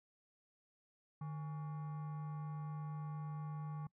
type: tone with frequency modulation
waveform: sine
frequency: 150.7 Hz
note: D3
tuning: 45 cents sharp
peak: -39 dBFS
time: 1.21-3.87 s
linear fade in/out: 5 ms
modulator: 975 Hz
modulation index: 0.37
effects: noise-tail reverb RT60 0.1 s tail -23 dB re dry + tanh soft clip ceiling -39 dBFS